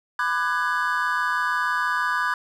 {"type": "chord", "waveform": "triangle", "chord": "G# half-diminished seventh", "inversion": "first", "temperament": "just", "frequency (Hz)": [996.7, 1196.1, 1495.1, 1661.2], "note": ["B5", "D6", "F#6", "G#6"], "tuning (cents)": [16, 31, 18, 0], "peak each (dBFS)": -25, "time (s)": [0.19, 2.34], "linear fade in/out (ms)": 2, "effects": []}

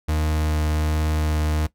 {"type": "tone with vibrato", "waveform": "40% pulse", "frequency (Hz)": 77, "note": "D#2", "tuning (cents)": -17, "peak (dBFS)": -19, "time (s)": [0.08, 1.67], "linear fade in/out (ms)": 10, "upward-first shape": "triangle", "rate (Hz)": 1.3, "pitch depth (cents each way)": 9, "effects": ["noise-tail reverb RT60 0.1 s tail -17 dB re dry"]}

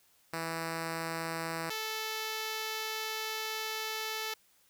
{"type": "tone pair in turn", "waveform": "5% pulse", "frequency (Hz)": [164.1, 438.1], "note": ["E3", "A4"], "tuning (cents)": [-8, -7], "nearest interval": "octave + perfect fourth", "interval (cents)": 1701, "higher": "second", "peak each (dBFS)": -23, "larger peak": "neither", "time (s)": [[0.33, 1.7], [1.7, 4.34]], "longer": "second", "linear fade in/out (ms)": 5, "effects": ["white hiss -67 dBFS RMS until 4.69 s"]}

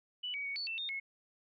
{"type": "tone with pitch steps", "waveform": "sine", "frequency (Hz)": [2966, 2263, 2231, 4457, 2673, 3665, 2181], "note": ["F#7", "C#7", "C#7", "C#8", "E7", "A#7", "C#7"], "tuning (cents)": [4, 35, 11, 9, 23, -30, -29], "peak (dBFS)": -36, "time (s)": [0.23, 1], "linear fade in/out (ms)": 10, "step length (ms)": 110, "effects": []}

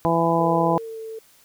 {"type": "harmonic tone", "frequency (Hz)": 166.8, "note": "E3", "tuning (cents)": 21, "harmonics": [1, 2, 3, 4, 5, 6], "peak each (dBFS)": [-24, -24, -24, -24, -24, -24], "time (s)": [0.05, 0.78], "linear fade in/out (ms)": 0}
{"type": "tone with pitch glide", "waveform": "sine", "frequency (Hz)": [464.9, 444.9], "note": ["A#4", "A4"], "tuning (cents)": [-5, 19], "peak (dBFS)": -31, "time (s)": [0.39, 1.19], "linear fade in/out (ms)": 5, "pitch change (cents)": -76, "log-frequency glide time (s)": [0.61, 0.99]}
{"effects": ["white hiss -55 dBFS RMS until 1.44 s"]}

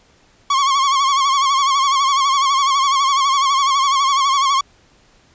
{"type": "tone with vibrato", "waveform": "45% pulse", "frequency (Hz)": 1096, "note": "C#6", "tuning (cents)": -20, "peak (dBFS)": -13, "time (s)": [0.5, 4.61], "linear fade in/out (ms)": 5, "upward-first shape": "sine", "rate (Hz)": 12, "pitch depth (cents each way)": 71, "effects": ["pink hiss -53 dBFS RMS until 5.34 s", "resampled to 16000 Hz"]}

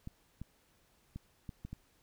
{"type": "clicks", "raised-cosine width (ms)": 5, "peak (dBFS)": -30, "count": 6, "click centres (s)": [0.074, 0.416, 1.16, 1.492, 1.65, 1.73], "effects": ["pink hiss -70 dBFS RMS until 2.02 s"]}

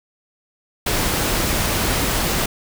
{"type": "noise", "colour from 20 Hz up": "pink", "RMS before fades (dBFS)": -20, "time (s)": [0.86, 2.46], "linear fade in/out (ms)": 5, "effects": []}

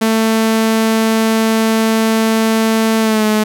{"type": "tone with pitch glide", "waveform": "sawtooth", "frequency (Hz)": [222.4, 214.3], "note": ["A3", "A3"], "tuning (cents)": [19, -45], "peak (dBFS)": -7, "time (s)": [0.01, 3.44], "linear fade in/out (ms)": 10, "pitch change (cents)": -64, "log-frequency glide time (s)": [3, 3.25], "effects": []}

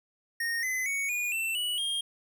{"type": "tone with pitch steps", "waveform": "square", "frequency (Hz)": [1852, 2031, 2228, 2444, 2680, 2940, 3225], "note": ["A#6", "B6", "C#7", "D#7", "E7", "F#7", "G7"], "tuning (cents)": [-12, 48, 8, -32, 28, -12, 48], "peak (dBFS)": -29, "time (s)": [0.4, 2.01], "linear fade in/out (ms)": 5, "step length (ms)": 230, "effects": []}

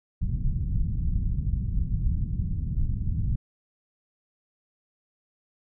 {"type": "low-pass noise", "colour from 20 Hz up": "pink", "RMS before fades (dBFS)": -26, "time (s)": [0.21, 3.36], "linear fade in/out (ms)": 10, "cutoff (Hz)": 160, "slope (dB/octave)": 24, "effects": []}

